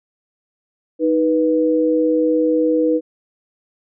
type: tone pair together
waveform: sine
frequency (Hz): 313.2 / 490.2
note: D#4 / B4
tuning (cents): +11 / -13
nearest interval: minor sixth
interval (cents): 776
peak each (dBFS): -16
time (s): 0.99-3.01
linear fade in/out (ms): 50
effects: none